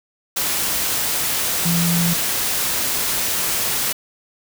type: tone in noise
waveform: sine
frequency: 170.7 Hz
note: F3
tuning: 39 cents flat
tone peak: -17 dBFS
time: 1.65-2.14 s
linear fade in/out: 10 ms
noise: white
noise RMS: -21 dBFS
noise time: 0.36-3.93 s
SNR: +1 dB
effects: none